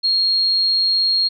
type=tone; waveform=sine; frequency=4261 Hz; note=C8; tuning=31 cents sharp; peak=-14 dBFS; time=0.03-1.29 s; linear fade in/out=20 ms; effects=none